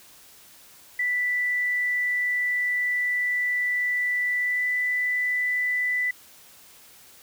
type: tone with pitch glide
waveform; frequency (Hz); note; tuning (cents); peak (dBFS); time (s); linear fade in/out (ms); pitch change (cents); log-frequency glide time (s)
sine; 1975.5 to 1988.1; B6 to B6; 0 to +11; -22; 0.99-6.11; 5; +11; 4.4-4.64
effects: white hiss -51 dBFS RMS until 7.22 s